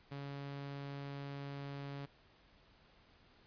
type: tone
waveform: sawtooth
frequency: 140.5 Hz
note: C#3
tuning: 24 cents sharp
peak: -39 dBFS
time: 0.11-2.06 s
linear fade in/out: 10 ms
effects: pink hiss -66 dBFS RMS until 3.46 s + resampled to 11025 Hz